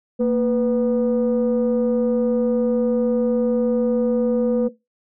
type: tone pair together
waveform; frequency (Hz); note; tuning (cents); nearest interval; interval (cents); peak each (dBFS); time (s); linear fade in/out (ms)
sine; 230.3 / 493.9; A#3 / B4; -21 / 0; octave + minor second; 1321; -17; 0.19-4.69; 20
effects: noise-tail reverb RT60 0.2 s tail -17 dB re dry + tanh soft clip ceiling -12 dBFS